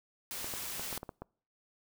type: noise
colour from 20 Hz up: white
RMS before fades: -40 dBFS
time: 0.31-0.98 s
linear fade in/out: 0 ms
type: clicks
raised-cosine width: 1 ms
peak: -27 dBFS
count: 8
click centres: 0.444 / 0.538 / 0.796 / 0.928 / 0.976 / 1.031 / 1.092 / 1.22 s
effects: noise-tail reverb RT60 0.5 s tail -26 dB re dry